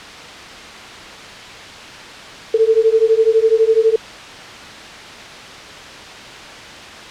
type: beating tone pair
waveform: sine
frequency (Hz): 440 / 452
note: A4 / A4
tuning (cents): 0 / +47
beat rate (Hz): 12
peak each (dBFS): -13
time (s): 2.54-3.96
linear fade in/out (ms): 5
effects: white hiss -33 dBFS RMS until 7.1 s + low-pass 4000 Hz 12 dB/octave